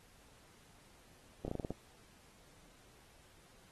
slowing click train, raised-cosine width 2 ms, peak -25 dBFS, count 7, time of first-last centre 1.45-1.706 s, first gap 30 ms, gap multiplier 1.14, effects pink hiss -64 dBFS RMS until 3.71 s + AAC 32 kbps

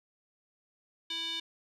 square tone with band-pass filter, 329.6 Hz, E4, in tune, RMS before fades -36 dBFS, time 1.1-1.4 s, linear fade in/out 5 ms, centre 3400 Hz, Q 9.6, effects none

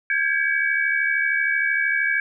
sine tone cluster, 1597 / 1670 / 2275 Hz, G6 / G#6 / C#7, +32 / +9 / +44 cents, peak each -23 dBFS, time 0.1-2.2 s, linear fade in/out 2 ms, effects none

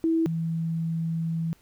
sine tone pair in turn, 326.5 / 164.05 Hz, E4 / E3, -17 / -8 cents, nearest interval octave, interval 1191 cents, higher first, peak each -20 / -25 dBFS, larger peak first, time 0.04-0.26 / 0.26-1.53 s, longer second, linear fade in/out 0 ms, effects pink hiss -61 dBFS RMS until 1.61 s

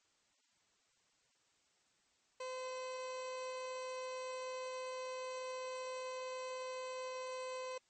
30% pulse tone, 513 Hz, C5, 34 cents flat, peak -39 dBFS, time 2.4-7.78 s, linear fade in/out 5 ms, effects white hiss -75 dBFS RMS until 7.89 s + MP3 32 kbps

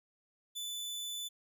sawtooth tone, 3494 Hz, A7, 13 cents flat, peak -35 dBFS, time 0.55-1.29 s, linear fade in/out 20 ms, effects none

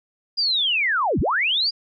sine linear two-way sweep, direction down then up, 4919 to 36.42 to 4919 Hz, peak -18 dBFS, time 0.37-1.71 s, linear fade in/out 20 ms, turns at 1.2 s, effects none

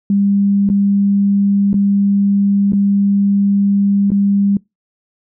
sine tone with dropouts, 200 Hz, G3, 35 cents sharp, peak -10 dBFS, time 0.1-4.57 s, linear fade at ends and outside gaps 2 ms, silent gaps 0.691-0.699 / 1.731-1.741 / 2.722-2.732 / 4.104-4.117 s, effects noise-tail reverb RT60 0.2 s tail -25 dB re dry

